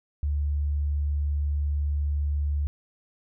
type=tone; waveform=sine; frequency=72.8 Hz; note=D2; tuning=15 cents flat; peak=-23 dBFS; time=0.23-2.67 s; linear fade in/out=0 ms; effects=none